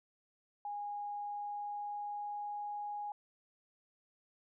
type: tone with pitch glide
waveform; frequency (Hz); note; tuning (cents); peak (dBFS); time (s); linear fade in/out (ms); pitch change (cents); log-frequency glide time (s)
sine; 822 to 826.8; G#5 to G#5; -18 to -8; -38; 0.65-3.12; 2; +10; 1.12-2.69
effects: none